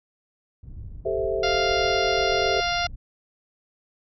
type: low-pass noise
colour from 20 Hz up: pink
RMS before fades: -38 dBFS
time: 0.63-2.96 s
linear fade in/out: 5 ms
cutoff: 100 Hz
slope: 12 dB/octave
type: chord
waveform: sine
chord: A minor seventh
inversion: third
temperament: equal with one note detuned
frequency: 392 / 440 / 523.3 / 657.4 Hz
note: G4 / A4 / C5 / E5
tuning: 0 / 0 / 0 / -5 cents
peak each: -27 / -28 / -30 / -28 dBFS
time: 1.05-2.61 s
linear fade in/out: 10 ms
type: harmonic tone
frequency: 698.5 Hz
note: F5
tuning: in tune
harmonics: 1 / 2 / 3 / 4 / 5 / 6 / 7 / 8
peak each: -26 / -29 / -31 / -32 / -33 / -34 / -34 / -35 dBFS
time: 1.43-2.87 s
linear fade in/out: 5 ms
effects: none